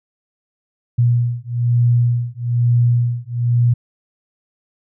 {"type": "beating tone pair", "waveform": "sine", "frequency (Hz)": [119.6, 120.7], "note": ["A#2", "B2"], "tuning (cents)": [45, -39], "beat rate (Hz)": 1.1, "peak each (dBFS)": [-16, -16], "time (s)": [0.98, 3.74], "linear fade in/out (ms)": 10, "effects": []}